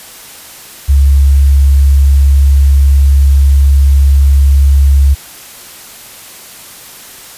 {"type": "tone", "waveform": "sine", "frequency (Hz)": 69.3, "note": "C#2", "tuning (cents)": 0, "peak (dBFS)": -3, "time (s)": [0.88, 5.15], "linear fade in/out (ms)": 20, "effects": ["white hiss -32 dBFS RMS until 7.37 s", "resampled to 32000 Hz"]}